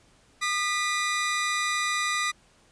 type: tone pair together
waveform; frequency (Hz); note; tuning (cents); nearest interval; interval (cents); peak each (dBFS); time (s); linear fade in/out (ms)
sawtooth; 1215.9 / 1975.5; D#6 / B6; -40 / 0; minor sixth; 840; -24; 0.41-2.32; 20
effects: pink hiss -60 dBFS RMS until 2.71 s + resampled to 22050 Hz